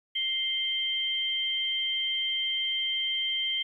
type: tone pair together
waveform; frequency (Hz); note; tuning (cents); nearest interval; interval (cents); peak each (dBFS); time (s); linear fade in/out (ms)
sine; 2098 / 3143; C7 / G7; +4 / +4; perfect fifth; 700; -34 / -27; 0.15-3.63; 10
effects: 11-bit